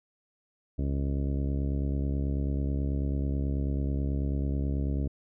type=harmonic tone; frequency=69.2 Hz; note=C#2; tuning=2 cents flat; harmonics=1 / 2 / 3 / 4 / 5 / 6 / 7 / 8 / 9; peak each=-28 / -33 / -38 / -36 / -44 / -45 / -48 / -52 / -49 dBFS; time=0.78-5.08 s; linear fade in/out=10 ms; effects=none